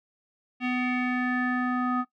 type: tone with low-pass filter sweep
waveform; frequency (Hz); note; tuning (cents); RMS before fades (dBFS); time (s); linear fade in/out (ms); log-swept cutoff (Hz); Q
square; 250; B3; +21; -27; 0.6-2.05; 50; 2600 to 1300; 5.1
effects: noise-tail reverb RT60 0.1 s tail -18 dB re dry